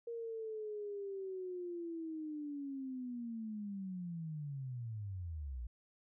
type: linear sweep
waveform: sine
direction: down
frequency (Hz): 470 to 55.9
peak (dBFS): -40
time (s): 0.07-5.67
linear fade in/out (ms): 5
effects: none